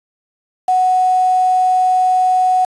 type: tone with quantisation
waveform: sine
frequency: 740 Hz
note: F#5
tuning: in tune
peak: -10 dBFS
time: 0.68-2.65 s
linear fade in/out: 5 ms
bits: 5
effects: resampled to 24000 Hz